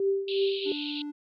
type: tone with tremolo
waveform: sine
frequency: 392 Hz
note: G4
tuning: in tune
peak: -21 dBFS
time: 0-0.72 s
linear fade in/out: 2 ms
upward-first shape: triangle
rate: 2.9 Hz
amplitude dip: 80%
type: band-pass noise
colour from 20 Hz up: pink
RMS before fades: -37 dBFS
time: 0.28-1.02 s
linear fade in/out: 2 ms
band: 2600 to 4300 Hz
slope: 96 dB/octave
type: tone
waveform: triangle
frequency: 293.7 Hz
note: D4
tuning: in tune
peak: -31 dBFS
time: 0.65-1.12 s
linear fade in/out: 20 ms
effects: Opus 48 kbps